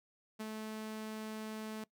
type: tone with ADSR envelope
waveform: sawtooth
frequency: 217.4 Hz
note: A3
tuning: 21 cents flat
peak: -35 dBFS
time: 0.39-1.84 s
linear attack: 16 ms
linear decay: 32 ms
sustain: -2 dB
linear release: 4 ms
effects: noise-tail reverb RT60 0.1 s tail -21 dB re dry